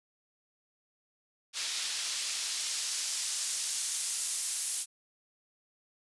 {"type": "noise with band-pass filter sweep", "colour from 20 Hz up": "white", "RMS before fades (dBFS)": -34, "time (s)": [1.53, 4.86], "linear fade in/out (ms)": 50, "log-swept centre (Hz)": [3900, 9300], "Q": 0.95, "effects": ["resampled to 24000 Hz"]}